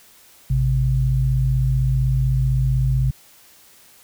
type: tone pair together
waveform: sine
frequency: 55 / 130.81 Hz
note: A1 / C3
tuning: 0 / 0 cents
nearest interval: octave + minor third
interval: 1500 cents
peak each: -20 / -17 dBFS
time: 0.5-3.11 s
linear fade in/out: 5 ms
effects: white hiss -50 dBFS RMS until 4.03 s